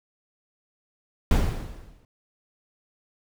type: noise with exponential decay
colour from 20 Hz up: brown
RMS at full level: -17 dBFS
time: 1.31-2.05 s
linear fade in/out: 1 ms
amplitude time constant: 160 ms
effects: none